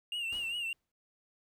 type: tone with vibrato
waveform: triangle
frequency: 2792 Hz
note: F7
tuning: 1 cent flat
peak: -32 dBFS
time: 0.12-0.73 s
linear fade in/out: 2 ms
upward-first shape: triangle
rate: 5 Hz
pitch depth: 90 cents each way
type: noise with exponential decay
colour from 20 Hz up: pink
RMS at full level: -50 dBFS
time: 0.32-0.92 s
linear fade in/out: 5 ms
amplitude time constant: 130 ms
effects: none